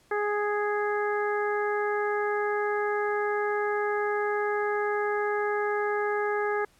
harmonic tone, 415.3 Hz, G#4, in tune, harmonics 1 / 2 / 3 / 4 / 5, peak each -27 / -32 / -34 / -33 / -40 dBFS, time 0.11-6.65 s, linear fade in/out 5 ms, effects pink hiss -62 dBFS RMS until 6.79 s + low-pass 12000 Hz 12 dB/octave

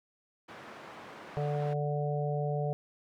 white band-pass noise, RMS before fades -48 dBFS, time 0.48-1.74 s, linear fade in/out 10 ms, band 160 to 1400 Hz, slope 12 dB/octave
harmonic tone, 146.83 Hz, D3, in tune, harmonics 1 / 3 / 4 / 5, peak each -31 / -36 / -37 / -38 dBFS, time 1.37-2.73 s, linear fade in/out 0 ms
effects none

